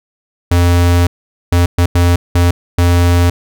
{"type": "tone bursts at uneven times", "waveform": "square", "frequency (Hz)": 87.31, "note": "F2", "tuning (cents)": 0, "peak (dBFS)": -8, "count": 6, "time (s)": [[0.51, 1.07], [1.52, 1.66], [1.78, 1.86], [1.95, 2.16], [2.35, 2.51], [2.78, 3.3]], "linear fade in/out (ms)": 5, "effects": []}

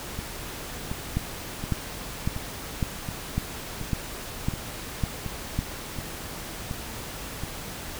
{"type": "two click trains", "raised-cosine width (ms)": 5, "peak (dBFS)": [-19, -12], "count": [11, 9], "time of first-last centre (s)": [[0.19, 7.436], [1.17, 5.59]], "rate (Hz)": [1.38, 1.81], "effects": ["pink hiss -37 dBFS RMS until 7.99 s"]}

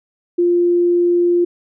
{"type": "tone", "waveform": "sine", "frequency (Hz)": 349.2, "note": "F4", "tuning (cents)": 0, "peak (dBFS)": -11, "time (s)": [0.38, 1.45], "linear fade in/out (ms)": 10, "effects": []}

